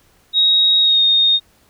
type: tone with pitch glide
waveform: sine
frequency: 3782 to 3696 Hz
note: A#7 to A#7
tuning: +24 to -16 cents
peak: -10 dBFS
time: 0.33-1.4 s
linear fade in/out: 50 ms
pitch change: -40 cents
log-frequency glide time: 0.8-1.02 s
effects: pink hiss -55 dBFS RMS until 1.69 s